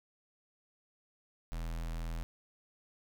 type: tone with notch filter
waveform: square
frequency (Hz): 41.2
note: E1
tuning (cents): 0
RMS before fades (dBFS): -38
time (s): 1.52-2.23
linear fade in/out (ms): 0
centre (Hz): 370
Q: 1.9
effects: none